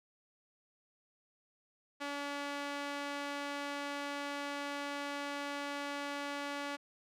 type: tone with band-pass filter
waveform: sawtooth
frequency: 285.4 Hz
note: D4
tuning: 49 cents flat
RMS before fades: -40 dBFS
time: 2-6.77 s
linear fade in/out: 20 ms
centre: 1800 Hz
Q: 0.52
effects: none